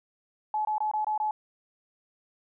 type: tone bursts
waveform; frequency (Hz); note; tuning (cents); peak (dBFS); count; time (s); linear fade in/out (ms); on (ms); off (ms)
sine; 855; A5; -50; -25; 6; 0.54-1.31; 2; 110; 22
effects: none